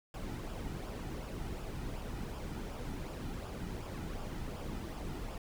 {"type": "noise with flanger", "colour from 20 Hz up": "brown", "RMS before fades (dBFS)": -41, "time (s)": [0.14, 5.38], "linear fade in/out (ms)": 2, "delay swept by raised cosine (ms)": [0.48, 1.88], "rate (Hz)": 2.7, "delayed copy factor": -0.5, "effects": []}